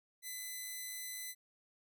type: tone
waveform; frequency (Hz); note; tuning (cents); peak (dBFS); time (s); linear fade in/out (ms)
5% pulse; 2012; B6; +32; -32; 0.22-1.35; 50
effects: none